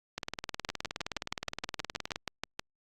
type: two click trains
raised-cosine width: 0.2 ms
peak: -17 / -16 dBFS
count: 39 / 13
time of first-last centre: 0.18-2.159 / 0.69-2.595 s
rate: 19.2 / 6.3 Hz
effects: Opus 48 kbps